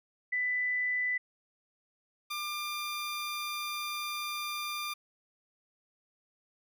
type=tone pair in turn; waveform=sine / 15% pulse; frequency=1992 / 1195.1 Hz; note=B6 / D6; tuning=+14 / +30 cents; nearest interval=major sixth; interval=884 cents; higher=first; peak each=-28 dBFS; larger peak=neither; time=0.32-1.18 / 2.3-4.94 s; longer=second; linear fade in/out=10 ms; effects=none